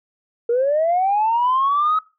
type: linear sweep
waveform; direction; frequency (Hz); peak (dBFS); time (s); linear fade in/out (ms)
sine; up; 459.1 to 1283; -14; 0.49-1.99; 5
effects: noise-tail reverb RT60 0.3 s tail -21 dB re dry + tanh soft clip ceiling -11 dBFS